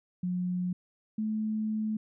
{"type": "tone pair in turn", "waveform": "sine", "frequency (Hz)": [180.1, 216.4], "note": ["F#3", "A3"], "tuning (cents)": [-46, -29], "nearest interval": "minor third", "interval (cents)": 317, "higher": "second", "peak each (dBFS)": -28, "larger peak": "neither", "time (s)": [[0.23, 0.73], [1.18, 1.97]], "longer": "second", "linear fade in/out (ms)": 5, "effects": []}